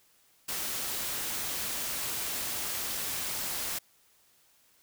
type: noise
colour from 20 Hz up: white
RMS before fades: -34 dBFS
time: 0.48-3.79 s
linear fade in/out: 10 ms
effects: white hiss -65 dBFS RMS until 4.82 s